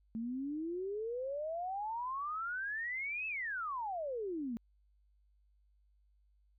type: exponential two-way sweep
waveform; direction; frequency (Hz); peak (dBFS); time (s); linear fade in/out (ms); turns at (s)
sine; up then down; 219.5 to 2637 to 219.5; -36; 0.15-4.57; 0; 3.27
effects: added 50 Hz sine -67 dBFS peak until 6.58 s